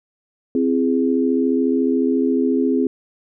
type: chord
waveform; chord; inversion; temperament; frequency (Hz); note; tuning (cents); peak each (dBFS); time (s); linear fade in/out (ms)
sine; C augmented; none; equal with one note detuned; 261.6 / 335.8 / 415.3; C4 / E4 / G#4; 0 / +32 / 0; -17 / -22 / -21; 0.55-2.87; 2
effects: none